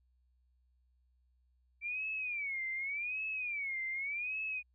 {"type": "tone with vibrato", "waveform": "sine", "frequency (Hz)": 2324, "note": "D7", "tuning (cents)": -19, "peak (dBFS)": -35, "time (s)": [1.81, 4.63], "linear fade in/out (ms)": 50, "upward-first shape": "sine", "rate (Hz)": 0.86, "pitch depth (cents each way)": 190, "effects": ["added 62 Hz sine -69 dBFS peak until 4.74 s"]}